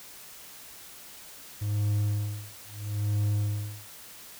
triangle tone with tremolo, 103.83 Hz, G#2, in tune, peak -21 dBFS, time 1.61-3.93 s, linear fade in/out 10 ms, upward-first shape sine, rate 0.76 Hz, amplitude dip 100%, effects white hiss -47 dBFS RMS until 4.39 s

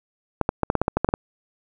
clicks, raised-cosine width 1 ms, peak -5 dBFS, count 11, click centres 0.413 / 0.491 / 0.633 / 0.701 / 0.753 / 0.816 / 0.881 / 0.97 / 1.046 / 1.089 / 1.139 s, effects none

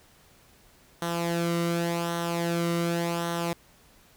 sawtooth tone with flanger, 170 Hz, F3, 46 cents flat, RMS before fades -28 dBFS, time 1.02-3.53 s, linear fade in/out 2 ms, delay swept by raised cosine 0.41 to 1.21 ms, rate 0.88 Hz, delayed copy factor -0.6, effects pink hiss -58 dBFS RMS until 4.16 s

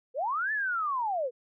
sine linear two-way sweep, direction up then down, 459.3 to 1774 to 459.3 Hz, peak -27 dBFS, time 0.14-1.31 s, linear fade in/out 50 ms, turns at 0.52 s, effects none

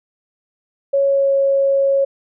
sine tone with pitch glide, 554 to 549.5 Hz, C#5 to C#5, -1 to -15 cents, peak -12 dBFS, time 0.93-2.05 s, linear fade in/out 10 ms, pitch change -14 cents, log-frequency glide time 1.04-1.32 s, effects none

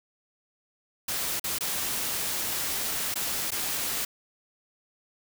white noise with dropouts, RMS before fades -30 dBFS, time 1.08-4.05 s, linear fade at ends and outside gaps 5 ms, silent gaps 1.397-1.44 / 1.586-1.607 / 3.142-3.156 / 3.506-3.517 s, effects none

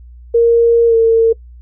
sine tone with pitch glide, 466.2 to 454 Hz, A#4 to A#4, 0 to -46 cents, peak -6 dBFS, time 0.34-1.33 s, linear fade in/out 10 ms, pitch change -46 cents, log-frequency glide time 0.87-0.95 s, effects noise-tail reverb RT60 0.1 s tail -22 dB re dry + added 60 Hz sine -34 dBFS peak until 1.61 s

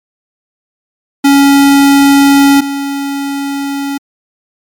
square tone pair in turn, 279.3 / 279.3 Hz, C#4 / C#4, +13 / +13 cents, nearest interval unison, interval 0 cents, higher neither, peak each -4 / -15 dBFS, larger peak first, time 1.24-2.61 / 2.61-3.98 s, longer neither, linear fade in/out 10 ms, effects MP3 96 kbps

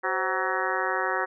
harmonic tone with a mistuned harmonic, 187.9 Hz, F#3, 27 cents sharp, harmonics 2 / 3 / 4 / 5 / 6 / 7 / 8 / 9 / 10, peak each -33 / -33 / -33 / -33 / -33 / -33 / -33 / -33 / -33 dBFS, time 0.03-1.26 s, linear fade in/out 20 ms, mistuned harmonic 3, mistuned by -110 cents, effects none

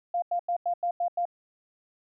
sine tone bursts, 698.5 Hz, F5, in tune, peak -24 dBFS, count 7, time 0.14-1.254 s, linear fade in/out 5 ms, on 82 ms, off 90 ms, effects none

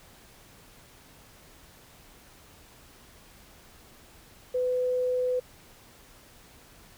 sine tone, 502 Hz, B4, 28 cents sharp, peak -24 dBFS, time 4.54-5.4 s, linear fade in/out 10 ms, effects pink hiss -54 dBFS RMS until 6.97 s

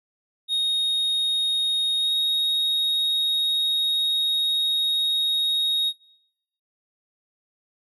triangle tone with pitch glide, 3729 to 3753 Hz, A#7 to A#7, 0 to +11 cents, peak -19 dBFS, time 0.48-5.93 s, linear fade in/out 50 ms, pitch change +11 cents, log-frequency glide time 1.99-2.11 s, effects noise-tail reverb RT60 0.9 s tail -24 dB re dry

